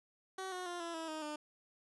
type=tone with pitch steps; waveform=15% pulse; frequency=379 / 364.6 / 350.8 / 337.5 / 324.6 / 312.3 / 300.5 Hz; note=F#4 / F#4 / F4 / E4 / E4 / D#4 / D4; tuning=+42 / -25 / +8 / +41 / -27 / +7 / +40 cents; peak=-34 dBFS; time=0.38-1.36 s; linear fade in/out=5 ms; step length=140 ms; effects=resampled to 24000 Hz